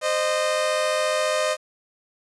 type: tone pair together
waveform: sawtooth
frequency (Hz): 520 / 614.6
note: C5 / D#5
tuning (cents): -11 / -21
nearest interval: minor third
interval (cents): 290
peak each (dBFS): -22 / -18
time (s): 0.01-1.57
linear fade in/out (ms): 50
effects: resampled to 24000 Hz + 8-bit